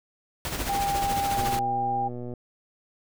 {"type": "noise with tremolo", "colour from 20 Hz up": "pink", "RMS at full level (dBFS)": -29, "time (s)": [0.45, 1.59], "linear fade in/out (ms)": 0, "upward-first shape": "sine", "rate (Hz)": 14, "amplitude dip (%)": 50}
{"type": "tone", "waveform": "sine", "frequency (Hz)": 798, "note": "G5", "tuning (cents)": 31, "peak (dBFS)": -24, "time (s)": [0.68, 2.09], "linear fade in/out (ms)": 20}
{"type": "click train", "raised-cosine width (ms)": 2, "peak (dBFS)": -24, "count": 119, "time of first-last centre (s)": [1.37, 2.337], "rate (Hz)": 122}
{"effects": []}